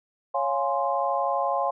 sine chord, Db major seventh, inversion none, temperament equal, 554.4 / 698.5 / 830.6 / 1046.5 Hz, Db5 / F5 / Ab5 / C6, 0 / 0 / 0 / 0 cents, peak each -28 dBFS, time 0.34-1.71 s, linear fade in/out 10 ms, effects none

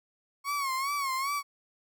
35% pulse tone with vibrato, 1099 Hz, C#6, 15 cents flat, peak -27 dBFS, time 0.44-1.43 s, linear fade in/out 50 ms, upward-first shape sine, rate 2.5 Hz, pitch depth 91 cents each way, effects none

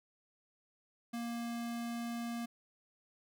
square tone, 234.8 Hz, A#3, 13 cents sharp, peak -38 dBFS, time 1.13-2.46 s, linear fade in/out 10 ms, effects none

